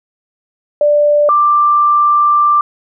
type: tone pair in turn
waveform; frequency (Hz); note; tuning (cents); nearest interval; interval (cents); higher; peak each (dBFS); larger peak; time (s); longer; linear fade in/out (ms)
sine; 589 / 1180.7; D5 / D6; +5 / +9; octave; 1204; second; -7; neither; 0.81-1.29 / 1.29-2.61; second; 2
effects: none